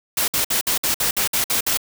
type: noise bursts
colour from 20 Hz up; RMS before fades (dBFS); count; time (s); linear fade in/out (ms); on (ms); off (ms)
white; -20; 10; 0.17-1.774; 5; 110; 56
effects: none